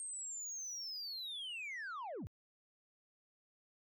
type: linear sweep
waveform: sine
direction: down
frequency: 8550 to 52 Hz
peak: -39 dBFS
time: 0-2.27 s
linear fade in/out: 0 ms
effects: tanh soft clip ceiling -41 dBFS